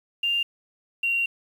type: tone pair in turn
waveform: sine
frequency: 2794 / 2757 Hz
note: F7 / F7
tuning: 0 / -23 cents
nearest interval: unison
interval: 23 cents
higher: first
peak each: -21 / -21 dBFS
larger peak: neither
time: 0.23-0.43 / 1.03-1.26 s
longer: second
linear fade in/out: 5 ms
effects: 8-bit